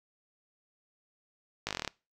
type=slowing click train; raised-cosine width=0.2 ms; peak=-15 dBFS; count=10; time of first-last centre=1.67-1.877 s; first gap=18 ms; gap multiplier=1.06; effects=noise-tail reverb RT60 0.3 s tail -24 dB re dry